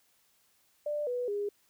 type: tone with pitch steps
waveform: sine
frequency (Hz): 592 / 492.1 / 409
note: D5 / B4 / G#4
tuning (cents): +14 / -6 / -26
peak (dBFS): -30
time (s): 0.86-1.49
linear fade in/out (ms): 5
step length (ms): 210
effects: white hiss -69 dBFS RMS until 1.69 s